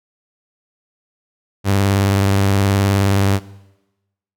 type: tone with vibrato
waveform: sawtooth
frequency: 98.7 Hz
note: G2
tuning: 12 cents sharp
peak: -9 dBFS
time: 1.64-3.4 s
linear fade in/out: 50 ms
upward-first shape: sine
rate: 19 Hz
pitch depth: 48 cents each way
effects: noise-tail reverb RT60 1.0 s tail -20 dB re dry